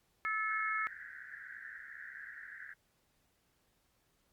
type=harmonic tone; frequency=434.1 Hz; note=A4; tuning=23 cents flat; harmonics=3 / 4 / 5; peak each=-36 / -37 / -38 dBFS; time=0.25-0.87 s; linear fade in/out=0 ms
type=band-pass noise; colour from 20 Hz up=white; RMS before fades=-49 dBFS; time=0.48-2.74 s; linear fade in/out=10 ms; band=1500 to 1900 Hz; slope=96 dB/octave
effects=pink hiss -75 dBFS RMS until 4.32 s + Opus 48 kbps